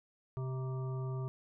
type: harmonic tone with a mistuned harmonic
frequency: 130 Hz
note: C3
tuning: 11 cents flat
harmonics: 1 / 3 / 5 / 7 / 9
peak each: -35 / -45 / -52 / -54 / -52 dBFS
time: 0.37-1.28 s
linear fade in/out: 0 ms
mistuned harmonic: 7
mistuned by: +52 cents
effects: none